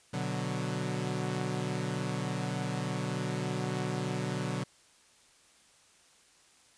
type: chord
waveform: sawtooth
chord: B minor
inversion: none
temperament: equal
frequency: 123.47 / 146.83 / 185 Hz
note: B2 / D3 / F#3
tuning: 0 / 0 / 0 cents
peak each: -32 dBFS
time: 0.13-4.64 s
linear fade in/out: 10 ms
effects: white hiss -62 dBFS RMS until 6.77 s + resampled to 22050 Hz